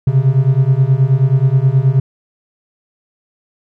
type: beating tone pair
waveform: triangle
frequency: 128.5 / 137.9 Hz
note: C3 / C#3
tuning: -31 / -9 cents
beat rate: 9.4 Hz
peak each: -10 dBFS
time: 0.07-2 s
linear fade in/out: 5 ms
effects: none